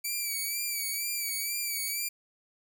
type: tone with vibrato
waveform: 5% pulse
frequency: 2309 Hz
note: D7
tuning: 30 cents flat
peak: -21 dBFS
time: 0.04-2.09 s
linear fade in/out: 10 ms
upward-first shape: sine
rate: 2.1 Hz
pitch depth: 58 cents each way
effects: none